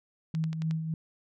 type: tone with tremolo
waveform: sine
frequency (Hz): 160.1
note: D#3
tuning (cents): +50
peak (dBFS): -26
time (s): 0.34-0.94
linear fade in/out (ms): 2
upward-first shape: sine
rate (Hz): 3.5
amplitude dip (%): 50
type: click train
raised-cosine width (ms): 0.2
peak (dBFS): -26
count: 5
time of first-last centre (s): 0.35-0.71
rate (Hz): 11.1
effects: none